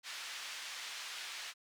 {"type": "band-pass noise", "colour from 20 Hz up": "pink", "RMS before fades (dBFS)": -45, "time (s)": [0.03, 1.54], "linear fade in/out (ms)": 50, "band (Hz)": [1800, 5800], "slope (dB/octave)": 12, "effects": []}